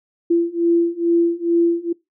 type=beating tone pair; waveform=sine; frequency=338.4 / 340.7 Hz; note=E4 / F4; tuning=+45 / -43 cents; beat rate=2.3 Hz; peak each=-18 / -17 dBFS; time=0.3-1.93 s; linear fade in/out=10 ms; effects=noise-tail reverb RT60 0.2 s tail -23 dB re dry